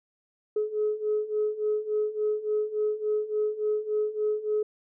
sine beating tone pair, 422.9 / 426.4 Hz, G#4 / G#4, +31 / +46 cents, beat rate 3.5 Hz, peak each -29 / -26 dBFS, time 0.56-4.63 s, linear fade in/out 5 ms, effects tanh soft clip ceiling -18 dBFS

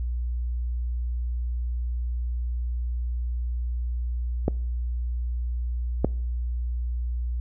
clicks, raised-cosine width 2 ms, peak -8 / -6 dBFS, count 2, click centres 4.481 / 6.046 s, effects noise-tail reverb RT60 0.6 s tail -25 dB re dry + added 60 Hz sine -25 dBFS peak until 7.4 s

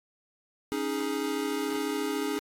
square chord, C# suspended second, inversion none, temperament equal, 277.2 / 311.1 / 415.3 Hz, C#4 / D#4 / G#4, 0 / 0 / 0 cents, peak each -34 / -34 / -33 dBFS, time 0.72-2.39 s, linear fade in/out 0 ms, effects AAC 48 kbps

